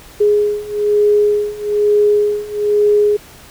sine beating tone pair, 415.3 / 416.4 Hz, G#4 / G#4, 0 / +5 cents, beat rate 1.1 Hz, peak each -15 / -13 dBFS, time 0.2-3.17 s, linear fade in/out 10 ms, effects pink hiss -40 dBFS RMS until 3.5 s

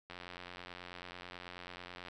click train, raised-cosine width 0.3 ms, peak -30 dBFS, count 178, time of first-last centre 0.1-2.084 s, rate 89.2 Hz, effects none

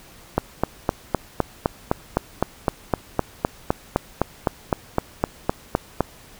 click train, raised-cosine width 1 ms, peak -3 dBFS, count 23, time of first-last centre 0.38-6.007 s, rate 3.91 Hz, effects pink hiss -47 dBFS RMS until 6.39 s

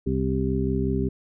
harmonic tone, 65.41 Hz, C2, in tune, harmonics 1 / 2 / 3 / 4 / 6, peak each -28 / -28 / -28 / -28 / -28 dBFS, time 0.06-1.09 s, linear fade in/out 10 ms, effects none

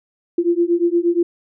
sine beating tone pair, 340 / 348.5 Hz, F4 / F4, -46 / -4 cents, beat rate 8.5 Hz, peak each -17 dBFS, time 0.38-1.23 s, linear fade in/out 5 ms, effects none

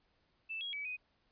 sine tone with pitch steps, 2645 / 3299 / 2287 / 2499 Hz, E7 / G#7 / D7 / D#7, +5 / -12 / -47 / +7 cents, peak -38 dBFS, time 0.49-0.97 s, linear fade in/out 20 ms, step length 120 ms, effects pink hiss -75 dBFS RMS until 1.31 s + resampled to 11025 Hz

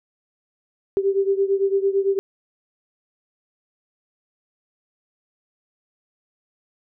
sine beating tone pair, 390 / 398.9 Hz, G4 / G4, -9 / +30 cents, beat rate 8.9 Hz, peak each -19 / -22 dBFS, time 0.97-2.19 s, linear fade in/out 0 ms, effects none

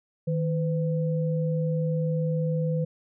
sine tone pair together, 157.73 / 506 Hz, D#3 / B4, +24 / +42 cents, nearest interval octave + minor sixth, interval 2018 cents, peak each -24 / -30 dBFS, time 0.27-2.85 s, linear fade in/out 10 ms, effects none

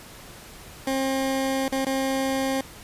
20% pulse tone with dropouts, 267.3 Hz, C4, 37 cents sharp, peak -18 dBFS, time 0.87-2.61 s, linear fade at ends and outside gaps 2 ms, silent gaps 1.681-1.723 / 1.848-1.866 s, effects pink hiss -44 dBFS RMS until 2.83 s + resampled to 32000 Hz

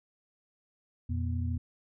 sine tone cluster, 86 / 118.9 / 242.1 Hz, F2 / A#2 / B3, -26 / +35 / -34 cents, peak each -30 / -36 / -38 dBFS, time 1.09-1.58 s, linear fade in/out 10 ms, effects none

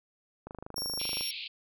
click train, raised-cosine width 1 ms, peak -27 dBFS, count 20, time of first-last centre 0.47-1.209 s, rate 25.7 Hz
sawtooth tone, 5520 Hz, F8, 21 cents flat, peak -30 dBFS, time 0.76-1.31 s, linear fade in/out 5 ms
pink band-pass noise, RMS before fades -40 dBFS, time 0.99-1.48 s, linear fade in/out 10 ms, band 2300 to 4600 Hz, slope 96 dB/octave
effects none

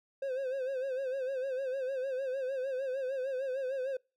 triangle tone with vibrato, 527 Hz, C5, 12 cents sharp, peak -30 dBFS, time 0.22-3.97 s, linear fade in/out 5 ms, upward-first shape sine, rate 6.6 Hz, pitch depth 80 cents each way, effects noise-tail reverb RT60 0.3 s tail -26 dB re dry

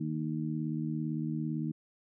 harmonic tone, 77.78 Hz, D#2, in tune, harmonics 2 / 3 / 4, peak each -34 / -36 / -37 dBFS, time 0-1.72 s, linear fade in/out 10 ms, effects none

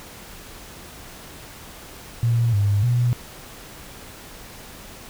sine tone with pitch steps, 117.2 / 101.6 / 121.6 Hz, A#2 / G#2 / B2, +10 / -38 / -26 cents, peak -16 dBFS, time 2.23-3.13 s, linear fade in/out 0 ms, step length 300 ms, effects pink hiss -41 dBFS RMS until 5.09 s

